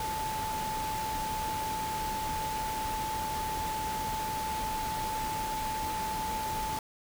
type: tone in noise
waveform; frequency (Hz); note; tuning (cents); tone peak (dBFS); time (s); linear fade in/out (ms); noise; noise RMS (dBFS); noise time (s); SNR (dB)
sine; 873; A5; -14; -32; 0-6.79; 2; pink; -38; 0-6.79; +3
effects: none